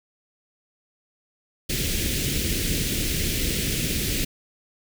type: band-stop noise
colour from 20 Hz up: pink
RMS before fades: -25 dBFS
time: 1.69-4.25 s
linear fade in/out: 10 ms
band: 420 to 2100 Hz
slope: 24 dB/octave
effects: none